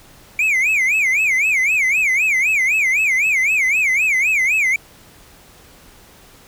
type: tone with vibrato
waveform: triangle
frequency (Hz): 2296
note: D7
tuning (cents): -40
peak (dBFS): -12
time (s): 0.39-4.76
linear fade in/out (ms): 2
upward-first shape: sine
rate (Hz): 3.9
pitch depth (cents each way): 220
effects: pink hiss -46 dBFS RMS until 6.47 s